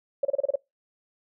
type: tone bursts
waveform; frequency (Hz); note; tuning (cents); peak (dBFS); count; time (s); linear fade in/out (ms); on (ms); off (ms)
sine; 557; C#5; +8; -19; 7; 0.23-0.557; 5; 21; 30
effects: noise-tail reverb RT60 0.2 s tail -25 dB re dry